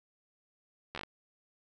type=slowing click train; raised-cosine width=0.3 ms; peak=-23 dBFS; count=6; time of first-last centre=0.95-1.034 s; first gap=12 ms; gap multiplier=1.17; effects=none